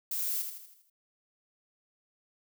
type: noise with echo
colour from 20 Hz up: violet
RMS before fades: -33 dBFS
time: 0.11-0.42 s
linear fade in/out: 5 ms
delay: 80 ms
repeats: 6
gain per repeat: -6 dB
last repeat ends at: 0.9 s
effects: none